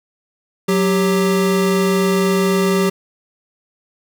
square tone pair together, 185 / 393 Hz, F#3 / G4, 0 / +4 cents, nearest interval octave + minor second, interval 1304 cents, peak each -17 dBFS, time 0.68-2.9 s, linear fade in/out 10 ms, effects none

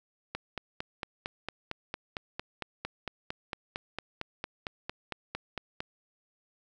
click train, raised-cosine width 0.3 ms, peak -18 dBFS, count 25, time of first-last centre 0.35-5.805 s, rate 4.4 Hz, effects none

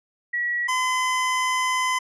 sine / 25% pulse tone pair in turn, 1926 / 1020.3 Hz, B6 / C6, -44 / -44 cents, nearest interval major seventh, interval 1100 cents, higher first, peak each -22 / -17 dBFS, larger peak second, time 0.33-0.68 / 0.68-1.99 s, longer second, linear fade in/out 10 ms, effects resampled to 22050 Hz

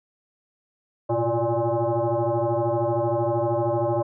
sine tone with frequency modulation, 123.47 Hz, B2, in tune, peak -20 dBFS, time 1.09-4.03 s, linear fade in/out 10 ms, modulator 234 Hz, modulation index 3.2, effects none

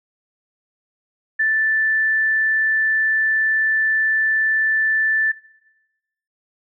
sine tone, 1761 Hz, A6, 1 cent sharp, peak -15 dBFS, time 1.39-5.32 s, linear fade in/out 10 ms, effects noise-tail reverb RT60 1.0 s tail -19 dB re dry

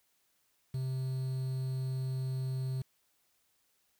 triangle tone with quantisation, 130.81 Hz, C3, in tune, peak -30 dBFS, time 0.74-2.82 s, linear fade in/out 5 ms, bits 9, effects white hiss -74 dBFS RMS until 3.99 s

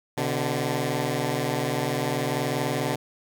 10% pulse tone pair together, 126.38 / 146.83 Hz, B2 / D3, +40 / 0 cents, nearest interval minor third, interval 260 cents, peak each -19 dBFS, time 0.17-2.96 s, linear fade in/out 10 ms, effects none

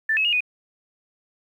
sine tone with pitch steps, 1767 / 2577 / 2855 / 2481 Hz, A6 / E7 / F7 / D#7, +7 / -40 / +37 / -6 cents, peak -18 dBFS, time 0.09-0.406 s, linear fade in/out 5 ms, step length 79 ms, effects 9-bit

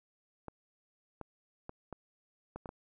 clicks, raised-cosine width 1 ms, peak -28 dBFS, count 7, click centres 0.483 / 1.213 / 1.694 / 1.927 / 2.56 / 2.658 / 2.691 s, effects none

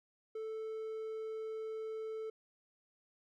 triangle tone, 440 Hz, A4, in tune, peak -37 dBFS, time 0.35-2.3 s, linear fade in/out 5 ms, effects none

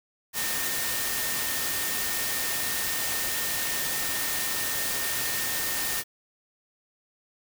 sine tone in noise, 1826 Hz, A#6, 36 cents flat, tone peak -36 dBFS, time 0.33-6.04 s, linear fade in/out 50 ms, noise white, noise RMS -29 dBFS, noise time 0.33-6.04 s, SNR -10 dB, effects none

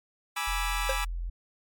20% pulse chord, E dominant seventh, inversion first, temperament equal with one note detuned, 830.6 / 979.2 / 1174.7 / 1318.5 Hz, G#5 / B5 / D6 / E6, 0 / -15 / 0 / 0 cents, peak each -30 dBFS, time 0.36-1.05 s, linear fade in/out 10 ms
sine tone, 42.84 Hz, F1, 33 cents flat, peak -30 dBFS, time 0.47-1.3 s, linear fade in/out 10 ms
square tone with exponential decay, 534 Hz, C5, 35 cents sharp, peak -24 dBFS, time 0.89-0.99 s, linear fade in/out 5 ms, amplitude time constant 21 ms
effects MP3 96 kbps

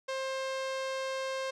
sawtooth tone with low-pass filter, 530 Hz, C5, 22 cents sharp, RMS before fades -35 dBFS, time 0.08-1.51 s, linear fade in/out 10 ms, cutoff 6100 Hz, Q 0.85, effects none

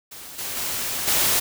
white noise with level steps, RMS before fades -39 / -30 / -27 / -20 dBFS, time 0.11-1.4 s, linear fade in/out 10 ms, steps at 0.38 / 0.56 / 1.07 s, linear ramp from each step 10 ms, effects none

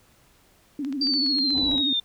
sine tone with vibrato, 277.2 Hz, C#4, in tune, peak -26 dBFS, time 0.79-1.93 s, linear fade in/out 2 ms, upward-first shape sine, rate 14 Hz, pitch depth 120 cents each way
clicks, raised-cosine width 0.2 ms, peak -24 dBFS, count 10, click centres 0.848 / 0.926 / 1.071 / 1.138 / 1.264 / 1.386 / 1.505 / 1.58 / 1.715 / 1.78 s
sine exponential sweep, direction down, 4699 to 3584 Hz, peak -21 dBFS, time 1.01-2 s, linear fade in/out 5 ms
pink low-pass noise, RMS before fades -36 dBFS, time 1.52-1.83 s, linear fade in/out 50 ms, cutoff 1000 Hz, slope 96 dB/octave
effects pink hiss -59 dBFS RMS until 2.04 s

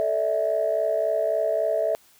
sine chord, A suspended fourth, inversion none, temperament equal with one note detuned, 440 / 587.3 / 650.9 Hz, A4 / D5 / E5, 0 / 0 / -22 cents, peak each -28 / -26 / -22 dBFS, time 0-1.95 s, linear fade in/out 0 ms, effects tanh soft clip ceiling -13 dBFS + white hiss -57 dBFS RMS until 2.19 s

